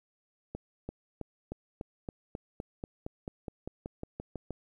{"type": "accelerating click train", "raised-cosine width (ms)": 2, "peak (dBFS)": -24, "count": 18, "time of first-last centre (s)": [0.55, 4.507], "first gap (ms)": 340, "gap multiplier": 0.95, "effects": ["11-bit"]}